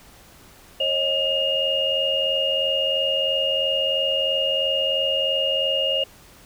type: tone cluster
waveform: sine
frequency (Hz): 542 / 625 / 2841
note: C#5 / D#5 / F7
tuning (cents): -39 / +8 / +29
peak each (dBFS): -25 / -28 / -21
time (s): 0.8-6.04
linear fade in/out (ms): 5
effects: pink hiss -49 dBFS RMS until 6.45 s